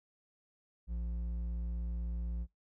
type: tone with hard clipping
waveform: sine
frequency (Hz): 58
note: A#1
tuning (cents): -8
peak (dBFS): -36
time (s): 0.87-2.47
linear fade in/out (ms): 50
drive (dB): 6
effects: noise-tail reverb RT60 0.2 s tail -26 dB re dry